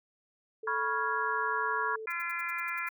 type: tone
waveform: sine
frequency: 440 Hz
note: A4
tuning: in tune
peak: -38 dBFS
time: 0.63-2.06 s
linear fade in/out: 5 ms
type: chord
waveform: sine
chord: C# dominant seventh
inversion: third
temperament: equal with one note detuned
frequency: 977 / 1108.7 / 1396.9 / 1661.2 Hz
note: B5 / C#6 / E#6 / G#6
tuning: -19 / 0 / 0 / 0 cents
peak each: -34 dBFS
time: 0.67-1.96 s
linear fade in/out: 5 ms
type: harmonic tone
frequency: 342 Hz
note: F4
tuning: 36 cents flat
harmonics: 3 / 4 / 5 / 6 / 7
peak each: -42 / -37 / -39 / -38 / -38 dBFS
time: 2.07-2.89 s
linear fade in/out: 5 ms
type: noise bursts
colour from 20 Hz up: violet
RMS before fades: -49 dBFS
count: 9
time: 2.1-2.891 s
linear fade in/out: 5 ms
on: 23 ms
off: 73 ms
effects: none